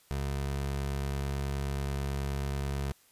25% pulse tone, 69.3 Hz, C#2, in tune, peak -27 dBFS, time 0.11-2.92 s, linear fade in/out 0 ms, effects white hiss -63 dBFS RMS until 3.11 s + resampled to 32000 Hz

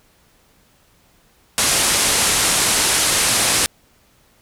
white low-pass noise, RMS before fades -17 dBFS, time 1.58-3.66 s, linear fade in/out 0 ms, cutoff 11000 Hz, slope 48 dB/octave, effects pink hiss -56 dBFS RMS until 4.41 s

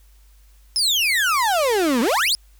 35% pulse exponential two-way sweep, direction down then up, 5320 to 220 to 5320 Hz, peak -15 dBFS, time 0.76-2.35 s, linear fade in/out 0 ms, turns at 2.01 s, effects added 50 Hz sine -48 dBFS peak until 2.59 s + white hiss -60 dBFS RMS until 2.59 s

